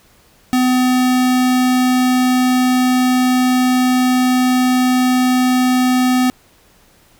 square tone, 253 Hz, B3, 42 cents sharp, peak -12 dBFS, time 0.53-6.3 s, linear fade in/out 0 ms, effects pink hiss -51 dBFS RMS until 7.19 s

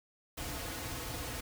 pink noise with comb filter, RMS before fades -40 dBFS, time 0.37-1.41 s, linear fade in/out 10 ms, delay 5.1 ms, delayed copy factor -0.65, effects none

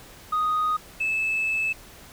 sine tone pair in turn, 1244.5 / 2615 Hz, D#6 / E7, 0 / -15 cents, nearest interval octave + minor second, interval 1285 cents, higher second, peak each -19 / -21 dBFS, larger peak first, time 0.32-0.77 / 1-1.73 s, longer second, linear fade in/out 10 ms, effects tanh soft clip ceiling -19 dBFS + pink hiss -47 dBFS RMS until 2.12 s

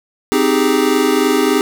square chord, Ab major seventh, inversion first, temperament equal, 261.6 / 311.1 / 392 / 415.3 Hz, C4 / Eb4 / G4 / Ab4, 0 / 0 / 0 / 0 cents, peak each -18 dBFS, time 0.32-1.61 s, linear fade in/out 0 ms, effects none

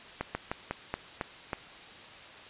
slowing click train, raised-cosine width 0.5 ms, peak -16 dBFS, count 7, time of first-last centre 0.21-1.532 s, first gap 140 ms, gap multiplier 1.18, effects white hiss -48 dBFS RMS until 2.49 s + resampled to 8000 Hz

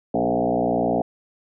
sine tone with frequency modulation, 466.2 Hz, A#4, in tune, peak -18 dBFS, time 0.14-1.02 s, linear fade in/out 5 ms, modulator 59.5 Hz, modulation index 4.8, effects none

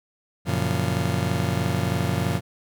35% pulse chord, Gb major seventh, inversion none, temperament just, 92.5 / 115.62 / 138.75 / 173.43 Hz, Gb2 / Bb2 / Db3 / F3, 0 / -14 / +2 / -12 cents, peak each -26 dBFS, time 0.45-2.41 s, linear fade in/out 50 ms, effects none

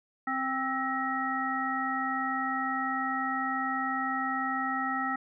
harmonic tone with a mistuned harmonic, 262.9 Hz, C4, 8 cents sharp, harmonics 1 / 3 / 5 / 7, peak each -35 / -34 / -32 / -34 dBFS, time 0.27-5.16 s, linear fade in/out 5 ms, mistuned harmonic 7, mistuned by +49 cents, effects none

